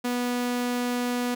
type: tone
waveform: sawtooth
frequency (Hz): 244.9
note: B3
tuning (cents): -14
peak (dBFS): -21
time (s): 0.04-1.35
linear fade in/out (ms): 10
effects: none